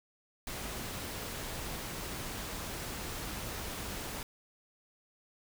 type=noise; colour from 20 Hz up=pink; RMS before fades=-40 dBFS; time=0.47-4.23 s; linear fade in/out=2 ms; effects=none